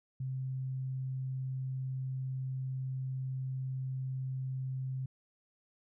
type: tone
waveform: sine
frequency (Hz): 131.1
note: C3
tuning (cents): +4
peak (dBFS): -34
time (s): 0.2-5.06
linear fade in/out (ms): 5
effects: none